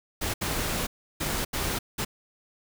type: noise bursts at uneven times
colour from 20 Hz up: pink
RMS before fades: -29 dBFS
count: 5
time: 0.21-0.34 / 0.41-0.87 / 1.2-1.45 / 1.53-1.79 / 1.98-2.05 s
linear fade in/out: 10 ms
effects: none